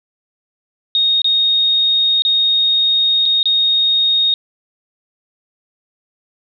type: tone with dropouts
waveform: sine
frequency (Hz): 3721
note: A#7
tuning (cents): -4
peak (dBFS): -11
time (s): 0.95-4.34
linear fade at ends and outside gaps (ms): 1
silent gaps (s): 1.218-1.244 / 2.221-2.25 / 3.256-3.26 / 3.43-3.456
effects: none